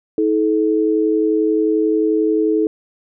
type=tone pair together; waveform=sine; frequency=320 / 431.3 Hz; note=D#4 / A4; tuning=+49 / -35 cents; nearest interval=perfect fourth; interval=516 cents; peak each=-16 dBFS; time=0.18-2.67 s; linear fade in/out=2 ms; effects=none